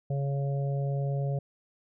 harmonic tone, 139.2 Hz, C#3, 8 cents sharp, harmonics 1 / 3 / 4 / 5, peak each -27 / -40 / -38 / -43 dBFS, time 0.1-1.39 s, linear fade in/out 5 ms, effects none

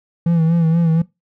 triangle tone with vibrato, 165.5 Hz, E3, 7 cents sharp, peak -10 dBFS, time 0.26-1.02 s, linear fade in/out 5 ms, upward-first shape sine, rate 4.2 Hz, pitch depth 54 cents each way, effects noise-tail reverb RT60 0.2 s tail -20 dB re dry

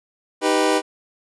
25% pulse chord, Eb augmented, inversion none, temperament equal, 311.1 / 392 / 493.9 Hz, Eb4 / G4 / B4, 0 / 0 / 0 cents, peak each -17 dBFS, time 0.41-0.82 s, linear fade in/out 50 ms, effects resampled to 24000 Hz

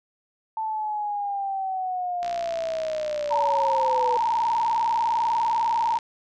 sine linear sweep, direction down, 886 to 487.2 Hz, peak -25 dBFS, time 0.57-4.17 s, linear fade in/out 2 ms
click train, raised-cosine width 0.2 ms, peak -20 dBFS, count 231, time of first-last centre 2.23-5.988 s, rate 61.2 Hz
sine tone with vibrato, 914 Hz, A#5, 34 cents flat, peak -20 dBFS, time 3.3-5.99 s, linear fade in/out 20 ms, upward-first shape sine, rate 20 Hz, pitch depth 88 cents each way
effects none

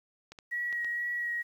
clicks, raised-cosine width 0.2 ms, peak -29 dBFS, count 4, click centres 0.32 / 0.388 / 0.727 / 0.846 s
sine tone with vibrato, 1912 Hz, A#6, 43 cents sharp, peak -30 dBFS, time 0.51-1.43 s, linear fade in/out 20 ms, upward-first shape sine, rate 2.1 Hz, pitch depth 15 cents each way
effects 10-bit

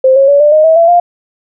sine tone with pitch steps, 523.3 / 545.5 / 568.7 / 592.8 / 618 / 644.3 / 671.6 / 700.1 Hz, C5 / C#5 / C#5 / D5 / D#5 / E5 / E5 / F5, 0 / -28 / +44 / +16 / -12 / -40 / +32 / +4 cents, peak -3 dBFS, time 0.04-1 s, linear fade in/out 5 ms, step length 120 ms, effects none

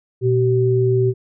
sine tone pair together, 120.51 / 382.6 Hz, B2 / G4, -42 / -42 cents, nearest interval octave + minor sixth, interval 2000 cents, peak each -16 dBFS, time 0.21-1.14 s, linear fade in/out 50 ms, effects none

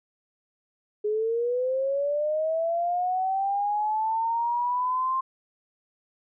sine linear sweep, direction up, 415.7 to 1058 Hz, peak -23 dBFS, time 1.04-5.21 s, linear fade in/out 10 ms, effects none

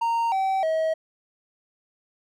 triangle tone with pitch steps, 925 / 768.9 / 639.1 Hz, A#5 / G5 / D#5, -14 / -34 / +46 cents, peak -19 dBFS, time 0.01-0.94 s, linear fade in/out 10 ms, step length 310 ms, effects none

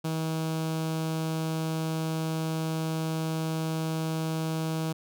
sawtooth tone with notch filter, 160 Hz, D#3, 49 cents sharp, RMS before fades -30 dBFS, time 0.04-4.93 s, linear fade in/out 10 ms, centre 1900 Hz, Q 2, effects none

